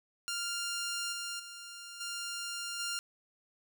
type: tone with level steps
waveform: 10% pulse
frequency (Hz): 1396.9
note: F6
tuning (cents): 0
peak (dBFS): -26 / -29 / -37 / -29 / -26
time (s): 0.28-2.99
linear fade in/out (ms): 0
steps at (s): 1.12 / 1.39 / 2 / 2.79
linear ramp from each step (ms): 10
effects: none